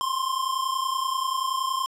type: tone pair together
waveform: square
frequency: 1040 / 1070.5 Hz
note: C6 / C6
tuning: -11 / +39 cents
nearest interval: minor second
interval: 50 cents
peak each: -28 dBFS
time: 0.01-1.86 s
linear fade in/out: 0 ms
effects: low-pass 12000 Hz 12 dB/octave